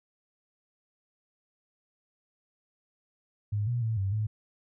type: tone with pitch steps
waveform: sine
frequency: 103.9 / 120.7 / 112 / 97.2 / 107.6 Hz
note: G#2 / B2 / A2 / G2 / A2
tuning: +1 / -39 / +31 / -14 / -38 cents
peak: -26 dBFS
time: 3.52-4.27 s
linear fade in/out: 10 ms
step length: 150 ms
effects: none